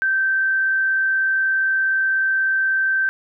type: tone with frequency modulation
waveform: sine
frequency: 1556 Hz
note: G6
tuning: 13 cents flat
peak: -16 dBFS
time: 0.02-3.09 s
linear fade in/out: 0 ms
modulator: 43.3 Hz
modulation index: 0.26
effects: none